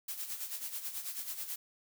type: noise with tremolo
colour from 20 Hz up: blue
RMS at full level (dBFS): -38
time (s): 0.08-1.56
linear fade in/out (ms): 5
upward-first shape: sine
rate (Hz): 9.2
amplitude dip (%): 65
effects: none